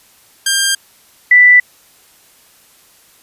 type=tone pair in turn; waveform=10% pulse / sine; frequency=1596 / 1978.6 Hz; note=G6 / B6; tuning=+31 / +3 cents; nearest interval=major third; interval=372 cents; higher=second; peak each=-3 dBFS; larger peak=neither; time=0.46-0.75 / 1.31-1.6 s; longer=neither; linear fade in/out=5 ms; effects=white hiss -48 dBFS RMS until 3.22 s + resampled to 32000 Hz